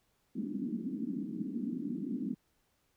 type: band-pass noise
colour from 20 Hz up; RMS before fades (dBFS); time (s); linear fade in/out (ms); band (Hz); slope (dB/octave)
white; -37; 0.35-2.35; 10; 190 to 290; 48
effects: pink hiss -75 dBFS RMS until 2.96 s

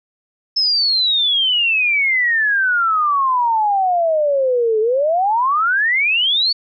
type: exponential two-way sweep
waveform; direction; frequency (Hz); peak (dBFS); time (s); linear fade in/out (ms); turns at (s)
sine; down then up; 5274 to 425.8 to 4534; -13; 0.56-6.53; 10; 4.8
effects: none

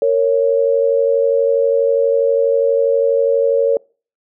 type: tone pair together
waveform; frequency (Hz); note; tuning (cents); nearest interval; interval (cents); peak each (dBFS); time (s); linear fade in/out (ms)
sine; 461.6 / 553.9; A#4 / C#5; -17 / -1; minor third; 316; -14; 0.02-3.77; 2
effects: noise-tail reverb RT60 0.4 s tail -26 dB re dry

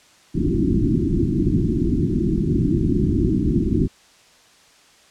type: low-pass noise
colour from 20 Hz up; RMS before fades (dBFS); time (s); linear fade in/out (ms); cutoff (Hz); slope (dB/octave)
white; -19; 0.34-3.88; 20; 360; 96
effects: white hiss -52 dBFS RMS until 5.1 s + low-pass 7000 Hz 12 dB/octave

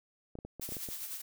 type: clicks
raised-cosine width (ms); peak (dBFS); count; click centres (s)
2; -30; 8; 0.354 / 0.388 / 0.45 / 0.597 / 0.69 / 0.722 / 0.768 / 0.888
type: noise with tremolo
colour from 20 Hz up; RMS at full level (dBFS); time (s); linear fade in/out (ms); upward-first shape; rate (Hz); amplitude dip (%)
blue; -39; 0.61-1.22; 10; sine; 10; 50
effects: none

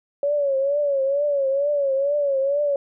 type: tone with vibrato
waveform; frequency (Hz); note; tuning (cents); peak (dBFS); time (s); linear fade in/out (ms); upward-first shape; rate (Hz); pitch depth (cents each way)
sine; 561; C#5; +21; -18; 0.23-2.76; 2; triangle; 2.2; 96
effects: none

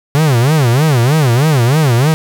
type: tone with vibrato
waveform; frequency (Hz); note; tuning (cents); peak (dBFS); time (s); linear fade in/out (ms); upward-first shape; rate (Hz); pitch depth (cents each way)
45% pulse; 136.1; C#3; -31; -8; 0.15-2.14; 0; sine; 3.2; 280
effects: none

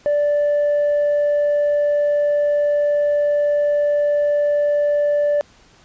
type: tone with tanh clipping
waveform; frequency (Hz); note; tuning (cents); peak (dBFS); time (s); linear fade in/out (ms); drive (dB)
sine; 585; D5; -7; -15; 0.06-5.41; 0; 1
effects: pink hiss -51 dBFS RMS until 5.84 s + resampled to 16000 Hz

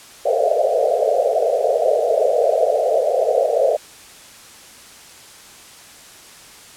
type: band-pass noise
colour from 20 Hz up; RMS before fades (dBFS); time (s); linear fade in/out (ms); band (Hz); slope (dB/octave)
white; -17; 0.25-3.77; 10; 440 to 700; 96
effects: white hiss -42 dBFS RMS until 6.76 s + low-pass 10000 Hz 12 dB/octave

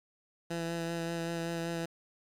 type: tone with vibrato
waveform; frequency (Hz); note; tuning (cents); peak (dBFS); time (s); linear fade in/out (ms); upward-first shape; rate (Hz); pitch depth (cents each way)
15% pulse; 167.6; E3; +29; -27; 0.5-1.86; 10; sine; 5.2; 15
effects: low-pass 11000 Hz 12 dB/octave + 9-bit

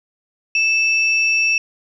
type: tone pair together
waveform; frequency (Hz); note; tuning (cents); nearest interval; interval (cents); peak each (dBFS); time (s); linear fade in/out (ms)
sine; 2637 / 5588; E7 / F8; 0 / 0; octave + minor second; 1300; -14 / -24; 0.55-1.58; 2
effects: 9-bit

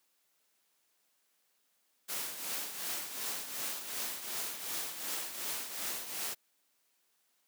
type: noise with tremolo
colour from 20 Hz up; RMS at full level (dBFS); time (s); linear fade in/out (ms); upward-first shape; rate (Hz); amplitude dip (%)
white; -36; 2.08-6.35; 20; triangle; 2.7; 65
effects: white hiss -75 dBFS RMS until 7.47 s + high-pass 200 Hz 12 dB/octave

